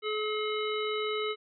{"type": "harmonic tone", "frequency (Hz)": 427.1, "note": "G#4", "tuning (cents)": 48, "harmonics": [1, 3, 5, 7, 9], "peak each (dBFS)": [-31, -36, -38, -39, -41], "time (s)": [0.02, 1.36], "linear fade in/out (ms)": 50, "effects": []}